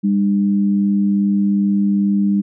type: tone pair together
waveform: sine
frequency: 200.2 / 302.7 Hz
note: G3 / D#4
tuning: +37 / -48 cents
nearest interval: perfect fifth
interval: 715 cents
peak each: -13 / -23 dBFS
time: 0.03-2.42 s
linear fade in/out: 20 ms
effects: none